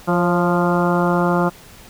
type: harmonic tone with a mistuned harmonic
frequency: 174.61 Hz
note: F3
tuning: in tune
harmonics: 1 / 2 / 3 / 4 / 5 / 6 / 7 / 8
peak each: -18 / -21 / -23 / -24 / -25 / -26 / -26 / -27 dBFS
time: 0.07-1.5 s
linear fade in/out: 20 ms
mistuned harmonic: 3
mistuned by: +38 cents
effects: pink hiss -43 dBFS RMS until 1.89 s